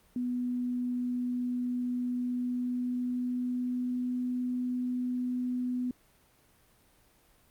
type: tone with pitch glide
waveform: sine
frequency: 246.9 to 249.2 Hz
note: B3 to B3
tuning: 0 to +16 cents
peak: -29 dBFS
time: 0.16-5.91 s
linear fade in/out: 2 ms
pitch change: +16 cents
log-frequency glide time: 2.14-4.3 s
effects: pink hiss -64 dBFS RMS until 7.5 s + Opus 32 kbps